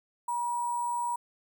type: tone with sample-and-hold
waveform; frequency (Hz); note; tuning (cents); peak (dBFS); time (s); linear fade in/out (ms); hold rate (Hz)
sine; 961; B5; -48; -28; 0.28-1.16; 5; 8820
effects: none